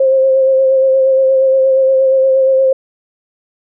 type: tone with vibrato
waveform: sine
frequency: 530 Hz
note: C5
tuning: 22 cents sharp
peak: -7 dBFS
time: 0-2.73 s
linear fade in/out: 5 ms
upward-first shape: sine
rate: 8.5 Hz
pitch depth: 21 cents each way
effects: none